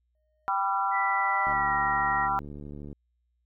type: tone with exponential growth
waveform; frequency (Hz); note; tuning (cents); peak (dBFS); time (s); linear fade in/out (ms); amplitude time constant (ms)
triangle; 617; D#5; -15; -36; 0.15-1.53; 1; 300
type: chord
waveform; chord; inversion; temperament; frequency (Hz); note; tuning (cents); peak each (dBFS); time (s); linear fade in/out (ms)
sine; G dominant seventh; none; equal with one note detuned; 784 / 987.8 / 1174.7 / 1362.6; G5 / B5 / D6 / F6; 0 / 0 / 0 / -43; -29 / -29 / -34 / -29; 0.48-2.39; 0
type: tone with pitch glide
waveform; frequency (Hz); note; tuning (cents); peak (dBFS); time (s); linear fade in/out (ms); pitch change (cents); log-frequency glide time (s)
sine; 1975.5 to 1888.5; B6 to A#6; 0 to +22; -29; 0.91-2.29; 50; -78; 1.45-1.75
type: click train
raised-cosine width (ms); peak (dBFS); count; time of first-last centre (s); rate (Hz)
3; -29; 107; 1.47-2.928; 72.7
effects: added 60 Hz sine -70 dBFS peak until 3.45 s